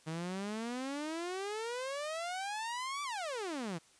sawtooth exponential two-way sweep, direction up then down, 155.56 to 1174.7 to 155.56 Hz, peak -33 dBFS, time 0.06-3.79 s, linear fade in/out 20 ms, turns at 3.03 s, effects white hiss -64 dBFS RMS until 3.99 s + resampled to 22050 Hz

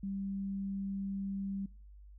sine tone, 196 Hz, G3, in tune, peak -35 dBFS, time 0.03-1.66 s, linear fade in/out 5 ms, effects noise-tail reverb RT60 0.4 s tail -24 dB re dry + added 50 Hz sine -51 dBFS peak until 2.18 s

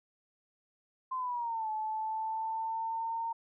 sine exponential two-way sweep, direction down then up, 1046.5 to 864 to 918 Hz, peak -32 dBFS, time 1.11-3.33 s, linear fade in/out 10 ms, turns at 1.7 s, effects none

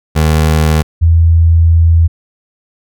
25% pulse / sine tone pair in turn, 78 / 82.87 Hz, D#2 / E2, +5 / +10 cents, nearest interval minor second, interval 105 cents, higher second, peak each -4 dBFS, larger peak neither, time 0.15-0.83 / 1.01-2.08 s, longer second, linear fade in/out 20 ms, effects none

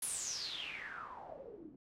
white noise with low-pass filter sweep, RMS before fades -44 dBFS, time 0.02-1.76 s, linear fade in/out 5 ms, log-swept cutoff 11000 to 260 Hz, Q 9.6, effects none

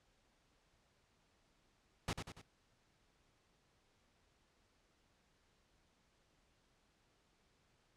pink noise with echo, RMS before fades -38 dBFS, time 2.08-2.13 s, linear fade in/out 2 ms, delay 95 ms, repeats 3, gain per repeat -6 dB, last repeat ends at 2.415 s, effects pink hiss -75 dBFS RMS until 7.96 s + low-pass 7000 Hz 12 dB/octave

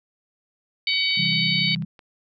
harmonic tone, 754 Hz, F#5, 32 cents sharp, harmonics 3 / 4 / 5 / 6, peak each -24 / -26 / -26 / -25 dBFS, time 0.87-1.75 s, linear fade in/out 2 ms
clicks, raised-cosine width 0.3 ms, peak -30 dBFS, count 11, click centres 0.935 / 1.112 / 1.155 / 1.253 / 1.327 / 1.583 / 1.682 / 1.718 / 1.76 / 1.823 / 1.992 s
sine chord, C major, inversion none, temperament equal with one note detuned, 131.27 / 164.81 / 196 Hz, C3 / E3 / G3, +6 / 0 / 0 cents, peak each -32 / -27 / -30 dBFS, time 1.17-1.85 s, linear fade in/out 10 ms
effects none

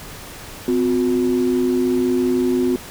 sine tone pair together, 255.5 / 361.3 Hz, C4 / F#4, -41 / -41 cents, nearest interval tritone, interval 600 cents, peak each -17 dBFS, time 0.68-2.76 s, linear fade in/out 2 ms, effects tanh soft clip ceiling -9 dBFS + pink hiss -36 dBFS RMS until 2.9 s

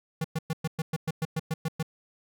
square tone bursts, 160 Hz, D#3, 49 cents sharp, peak -27 dBFS, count 12, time 0.21-1.828 s, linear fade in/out 5 ms, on 34 ms, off 110 ms, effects none

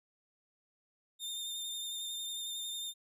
sawtooth tone with vibrato, 3625 Hz, A#7, 49 cents flat, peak -35 dBFS, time 1.19-2.94 s, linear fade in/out 50 ms, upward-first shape sine, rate 11 Hz, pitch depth 19 cents each way, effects none

